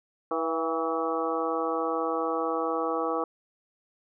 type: harmonic tone with a mistuned harmonic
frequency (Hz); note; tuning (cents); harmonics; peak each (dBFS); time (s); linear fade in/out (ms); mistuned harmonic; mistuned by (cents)
162.3; E3; -27; 2 / 3 / 4 / 5 / 6 / 7 / 8; -33 / -30 / -35 / -34 / -42 / -32 / -36; 0.31-3.24; 2; 4; +48
effects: none